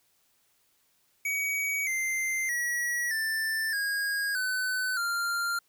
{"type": "tone with pitch steps", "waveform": "square", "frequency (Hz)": [2261, 2085, 1923.4, 1773.9, 1636.1, 1509, 1391.8], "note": ["C#7", "C7", "B6", "A6", "G#6", "F#6", "F6"], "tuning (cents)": [34, -7, -46, 14, -26, 34, -6], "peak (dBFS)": -28, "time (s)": [1.25, 5.59], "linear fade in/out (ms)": 5, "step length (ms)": 620, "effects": ["white hiss -69 dBFS RMS until 5.68 s"]}